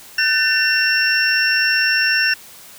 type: tone cluster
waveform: sine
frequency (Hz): 1517 / 1782 / 2722 / 5460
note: F#6 / A6 / F7 / F8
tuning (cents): +43 / +22 / -45 / -40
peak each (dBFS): -19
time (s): 0.18-2.34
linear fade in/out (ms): 5
effects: tanh soft clip ceiling -3 dBFS + white hiss -41 dBFS RMS until 2.78 s